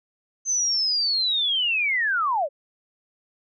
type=linear sweep; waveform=sine; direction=down; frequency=6272 to 520 Hz; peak=-20 dBFS; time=0.45-2.49 s; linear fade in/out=50 ms; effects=none